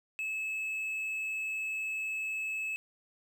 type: tone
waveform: triangle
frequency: 2596 Hz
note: E7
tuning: 27 cents flat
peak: -31 dBFS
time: 0.19-2.76 s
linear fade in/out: 0 ms
effects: none